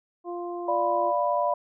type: harmonic tone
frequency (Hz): 349.2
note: F4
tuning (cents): 0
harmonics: 1 / 2 / 3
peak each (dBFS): -32 / -36 / -40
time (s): 0.24-1.13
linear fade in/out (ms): 50
type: chord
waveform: sine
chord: B diminished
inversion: first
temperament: equal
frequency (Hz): 587.3 / 698.5 / 987.8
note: D5 / F5 / B5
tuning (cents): 0 / 0 / 0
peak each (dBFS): -26 / -27 / -26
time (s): 0.68-1.54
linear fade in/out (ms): 5
effects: none